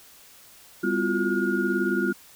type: tone cluster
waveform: sine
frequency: 199.6 / 252.2 / 340.5 / 358.7 / 1430 Hz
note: G3 / B3 / F4 / F4 / F6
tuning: +32 / +36 / -44 / +46 / +41 cents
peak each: -28 / -29 / -27 / -29 / -28 dBFS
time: 0.83-2.13 s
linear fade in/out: 10 ms
effects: white hiss -51 dBFS RMS until 2.35 s